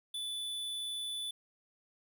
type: tone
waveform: square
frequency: 3481 Hz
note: A7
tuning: 19 cents flat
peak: -37 dBFS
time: 0.14-1.31 s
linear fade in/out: 5 ms
effects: none